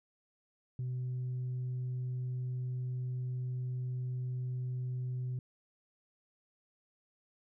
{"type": "tone", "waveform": "sine", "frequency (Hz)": 126.3, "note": "B2", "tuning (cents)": 39, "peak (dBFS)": -32, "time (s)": [0.79, 5.39], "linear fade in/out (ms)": 2, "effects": ["tanh soft clip ceiling -32 dBFS"]}